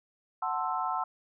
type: chord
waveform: sine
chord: F# half-diminished seventh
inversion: none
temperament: equal with one note detuned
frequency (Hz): 740 / 885.1 / 1046.5 / 1318.5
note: F#5 / A5 / C6 / E6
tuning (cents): 0 / +10 / 0 / 0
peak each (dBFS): -34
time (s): 0.42-1.04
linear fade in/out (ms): 5
effects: none